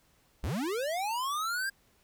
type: linear sweep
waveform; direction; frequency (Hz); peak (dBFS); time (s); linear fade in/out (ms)
square; up; 41.2 to 1626; -31; 0.43-1.7; 10
effects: pink hiss -67 dBFS RMS until 2.03 s